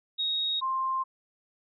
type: tone pair in turn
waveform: sine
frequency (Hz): 3762 / 1052.9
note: A#7 / C6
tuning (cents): +15 / +11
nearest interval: octave + minor seventh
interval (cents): 2204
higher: first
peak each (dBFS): -26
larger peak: neither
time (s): 0.18-0.61 / 0.61-1.04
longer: neither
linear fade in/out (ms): 20
effects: none